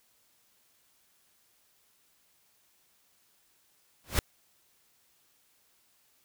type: noise with exponential growth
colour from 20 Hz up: pink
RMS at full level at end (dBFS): -23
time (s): 4.04-4.19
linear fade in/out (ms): 1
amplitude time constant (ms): 31
effects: white hiss -68 dBFS RMS until 6.24 s